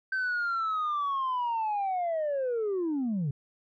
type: linear sweep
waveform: sine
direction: down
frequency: 1553 to 130.81 Hz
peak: -25 dBFS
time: 0.12-3.31 s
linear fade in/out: 5 ms
effects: tanh soft clip ceiling -25 dBFS

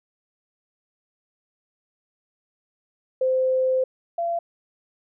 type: tone pair in turn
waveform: sine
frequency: 518 / 681.9 Hz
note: C5 / F5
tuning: -17 / -42 cents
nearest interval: perfect fourth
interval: 475 cents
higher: second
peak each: -18 / -22 dBFS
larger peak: first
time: 3.21-3.84 / 4.18-4.39 s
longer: first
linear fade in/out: 5 ms
effects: none

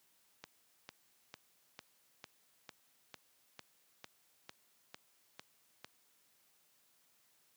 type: click train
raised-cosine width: 0.2 ms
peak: -29 dBFS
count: 13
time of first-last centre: 0.44-5.845 s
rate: 2.22 Hz
effects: white hiss -72 dBFS RMS until 7.56 s + high-pass 100 Hz 12 dB/octave

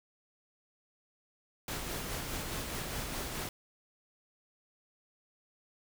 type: noise with tremolo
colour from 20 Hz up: pink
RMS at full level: -37 dBFS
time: 1.68-3.49 s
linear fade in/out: 2 ms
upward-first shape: sine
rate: 4.8 Hz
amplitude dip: 30%
effects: none

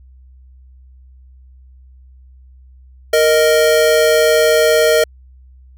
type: tone pair together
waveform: square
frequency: 464.9 / 622.3 Hz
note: A#4 / D#5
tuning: -5 / 0 cents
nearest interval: perfect fourth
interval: 505 cents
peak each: -13 dBFS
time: 3.13-5.04 s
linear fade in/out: 5 ms
effects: added 64 Hz sine -40 dBFS peak until 5.77 s

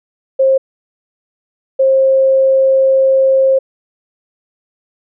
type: tone bursts at uneven times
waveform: sine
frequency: 533 Hz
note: C5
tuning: 32 cents sharp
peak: -7 dBFS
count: 2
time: 0.39-0.58 / 1.79-3.59 s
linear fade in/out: 10 ms
effects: none

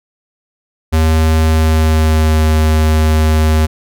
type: tone with pitch glide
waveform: square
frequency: 79.5 to 78.18 Hz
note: D#2 to D#2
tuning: +38 to +9 cents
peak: -9 dBFS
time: 0.92-3.67 s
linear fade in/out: 20 ms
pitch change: -29 cents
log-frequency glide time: 1.43-2.43 s
effects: none

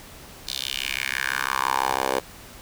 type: tone with high-pass filter sweep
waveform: 10% pulse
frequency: 66 Hz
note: C2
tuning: 16 cents sharp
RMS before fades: -26 dBFS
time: 0.47-2.2 s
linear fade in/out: 10 ms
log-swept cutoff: 4100 to 540 Hz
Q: 3.3
effects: pink hiss -44 dBFS RMS until 2.61 s

